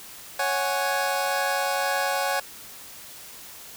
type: chord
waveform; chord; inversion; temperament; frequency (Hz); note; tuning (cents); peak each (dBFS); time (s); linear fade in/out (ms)
25% pulse; C# suspended fourth; none; equal; 554.4 / 740 / 830.6; C#5 / F#5 / G#5; 0 / 0 / 0; -24; 0.39-2.4; 5
effects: white hiss -43 dBFS RMS until 3.76 s